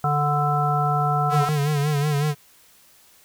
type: harmonic tone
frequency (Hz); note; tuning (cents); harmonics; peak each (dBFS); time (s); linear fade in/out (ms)
146.83; D3; 0; 1 / 3 / 5 / 7 / 9; -22 / -32 / -23 / -32 / -24; 0.04-1.49; 2
type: tone with vibrato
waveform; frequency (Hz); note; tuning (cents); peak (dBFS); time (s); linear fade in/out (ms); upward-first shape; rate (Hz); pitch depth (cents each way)
square; 146.83; D3; 0; -20; 1.29-2.35; 50; sine; 5.4; 68
effects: white hiss -54 dBFS RMS until 3.24 s